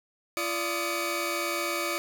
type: tone cluster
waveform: sawtooth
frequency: 342.2 / 584 / 1244 / 2268 Hz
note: F4 / D5 / D#6 / C#7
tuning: -35 / -10 / -1 / +39 cents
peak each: -30 dBFS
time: 0.37-1.98 s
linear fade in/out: 0 ms
effects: none